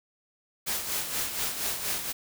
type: noise with tremolo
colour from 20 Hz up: white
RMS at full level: -29 dBFS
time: 0.66-2.13 s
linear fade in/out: 20 ms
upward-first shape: sine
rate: 4.2 Hz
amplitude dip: 55%
effects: none